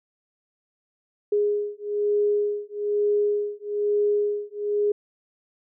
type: beating tone pair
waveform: sine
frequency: 413.3 / 414.4 Hz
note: G#4 / G#4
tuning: -8 / -4 cents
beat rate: 1.1 Hz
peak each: -24 dBFS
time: 1.32-4.92 s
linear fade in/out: 5 ms
effects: none